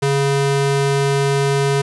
square ring-modulated tone, 278.4 Hz, C#4, 8 cents sharp, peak -12 dBFS, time 0.02-1.82 s, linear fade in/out 10 ms, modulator 137 Hz, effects resampled to 24000 Hz + 9-bit

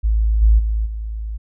sine tone with level steps, 54.2 Hz, A1, 25 cents flat, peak -13 / -8 / -16 / -23 dBFS, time 0.03-1.38 s, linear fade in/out 20 ms, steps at 0.41 / 0.58 / 0.85 s, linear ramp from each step 20 ms, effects none

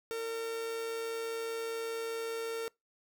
45% pulse tone with amplitude modulation, 455.7 Hz, A#4, 39 cents flat, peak -33 dBFS, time 0.11-2.68 s, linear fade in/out 0 ms, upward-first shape sine, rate 125 Hz, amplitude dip 30%, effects noise-tail reverb RT60 0.2 s tail -25 dB re dry

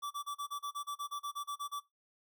square tone bursts, 1157 Hz, D6, 26 cents flat, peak -37 dBFS, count 15, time 0.02-1.803 s, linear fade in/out 20 ms, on 89 ms, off 32 ms, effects noise-tail reverb RT60 0.2 s tail -20 dB re dry

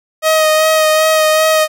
sawtooth tone with vibrato, 627 Hz, D#5, 13 cents sharp, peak -5 dBFS, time 0.22-1.68 s, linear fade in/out 50 ms, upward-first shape sine, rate 2.6 Hz, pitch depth 18 cents each way, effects none

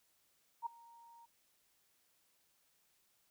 sine tone with ADSR envelope, 932.3 Hz, A#5, in tune, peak -34 dBFS, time 0.62-1.26 s, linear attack 42 ms, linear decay 7 ms, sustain -23 dB, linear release 13 ms, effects white hiss -75 dBFS RMS until 3.3 s

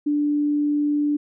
sine tone, 293.7 Hz, D4, in tune, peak -18 dBFS, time 0.06-1.17 s, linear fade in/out 10 ms, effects none

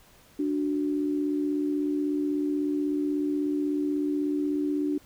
sine tone pair together, 293.7 / 370 Hz, D4 / F#4, 0 / 0 cents, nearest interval major third, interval 400 cents, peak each -25 / -32 dBFS, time 0.39-4.98 s, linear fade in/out 5 ms, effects pink hiss -57 dBFS RMS until 5.05 s

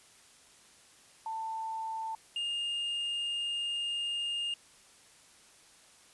sine / triangle tone pair in turn, 890 / 2826 Hz, A5 / F7, +20 / +20 cents, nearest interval octave + minor sixth, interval 2000 cents, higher second, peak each -34 / -30 dBFS, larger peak second, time 1.26-2.15 / 2.36-4.54 s, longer second, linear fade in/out 2 ms, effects white hiss -59 dBFS RMS until 6.13 s + resampled to 24000 Hz

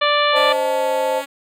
harmonic tone, 587.3 Hz, D5, in tune, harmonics 1 / 2 / 3 / 4 / 5 / 6 / 7, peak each -19 / -18 / -23 / -24 / -24 / -24 / -29 dBFS, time 0.01-0.53 s, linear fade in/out 10 ms
sine chord, A diminished, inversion first, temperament equal, 523.3 / 622.3 / 880 Hz, C5 / Eb5 / A5, 0 / 0 / 0 cents, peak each -19 / -24 / -22 dBFS, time 0.32-1.23 s, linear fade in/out 50 ms
5% pulse tone with pitch glide, 284 to 279 Hz, C#4 to C#4, +42 to +11 cents, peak -17 dBFS, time 0.35-1.26 s, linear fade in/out 20 ms, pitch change -31 cents, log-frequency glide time 0.56-0.88 s
effects none

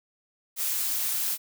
blue noise, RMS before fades -28 dBFS, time 0.56-1.38 s, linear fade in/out 50 ms, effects none

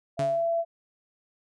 sine tone, 671 Hz, E5, 31 cents sharp, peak -23 dBFS, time 0.17-0.65 s, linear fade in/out 50 ms
sawtooth tone with exponential decay, 142.3 Hz, C#3, 46 cents sharp, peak -23 dBFS, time 0.19-0.5 s, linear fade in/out 2 ms, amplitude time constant 66 ms
effects resampled to 22050 Hz

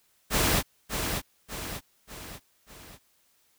pink noise with echo, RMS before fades -24 dBFS, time 0.3-0.63 s, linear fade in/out 50 ms, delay 590 ms, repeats 4, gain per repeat -6 dB, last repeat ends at 2.99 s, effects white hiss -67 dBFS RMS until 3.58 s

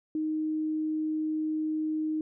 sine tone, 311.1 Hz, D#4, in tune, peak -27 dBFS, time 0.15-2.21 s, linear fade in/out 2 ms, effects none

